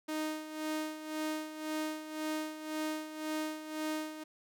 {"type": "tone with tremolo", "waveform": "sawtooth", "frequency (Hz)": 310, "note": "D#4", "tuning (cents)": -6, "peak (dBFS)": -29, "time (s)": [0.08, 4.24], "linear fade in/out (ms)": 10, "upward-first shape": "sine", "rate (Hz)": 1.9, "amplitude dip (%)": 70, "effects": []}